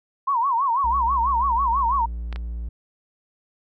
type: tone with vibrato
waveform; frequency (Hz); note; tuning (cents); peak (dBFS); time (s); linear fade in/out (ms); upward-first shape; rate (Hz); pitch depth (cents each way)
sine; 1014; B5; +45; -18; 0.27-2.06; 10; sine; 6.1; 190
type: tone with pitch glide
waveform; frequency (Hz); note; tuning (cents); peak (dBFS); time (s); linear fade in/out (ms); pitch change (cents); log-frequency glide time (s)
triangle; 61.74 to 57.94; B1 to A#1; 0 to -10; -25; 0.84-2.69; 5; -110; 1.4-1.59
type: clicks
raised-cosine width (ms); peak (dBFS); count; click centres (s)
0.3; -19; 2; 2.327 / 2.36
effects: none